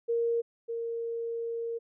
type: tone pair in turn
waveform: sine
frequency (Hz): 466.2 / 463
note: A#4 / A#4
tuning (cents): 0 / -12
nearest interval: unison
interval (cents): 12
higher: first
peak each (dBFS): -25 / -31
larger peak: first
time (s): 0.08-0.42 / 0.68-1.79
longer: second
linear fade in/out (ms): 20
effects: none